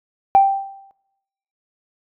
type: tone with exponential decay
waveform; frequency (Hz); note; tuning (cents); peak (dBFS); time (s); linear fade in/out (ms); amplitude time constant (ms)
sine; 784; G5; 0; -5; 0.35-0.91; 0; 120
effects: noise-tail reverb RT60 0.9 s tail -20 dB re dry + tanh soft clip ceiling -2 dBFS